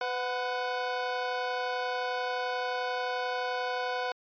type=tone pair together; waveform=25% pulse; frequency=502 / 737.3 Hz; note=B4 / F#5; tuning=+28 / -6 cents; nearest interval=perfect fifth; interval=666 cents; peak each=-29 / -29 dBFS; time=0.01-4.12 s; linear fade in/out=2 ms; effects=resampled to 11025 Hz